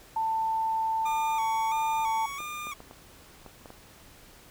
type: tone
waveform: sine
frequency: 890 Hz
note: A5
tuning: 20 cents sharp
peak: -25 dBFS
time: 0.16-2.26 s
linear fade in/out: 5 ms
type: tone with vibrato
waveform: 25% pulse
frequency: 1161 Hz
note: D6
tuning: 20 cents flat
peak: -31 dBFS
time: 1.05-2.74 s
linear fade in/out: 10 ms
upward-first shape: square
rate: 1.5 Hz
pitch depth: 64 cents each way
type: clicks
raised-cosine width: 1 ms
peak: -30 dBFS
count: 7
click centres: 2.404 / 2.67 / 2.804 / 2.911 / 3.463 / 3.658 / 3.704 s
effects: pink hiss -53 dBFS RMS until 4.5 s